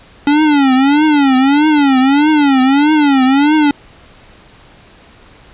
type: tone with vibrato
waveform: square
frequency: 282.7 Hz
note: C#4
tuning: 34 cents sharp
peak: -8 dBFS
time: 0.27-3.71 s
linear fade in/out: 2 ms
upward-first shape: triangle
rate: 1.6 Hz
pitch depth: 180 cents each way
effects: pink hiss -42 dBFS RMS until 5.53 s + resampled to 8000 Hz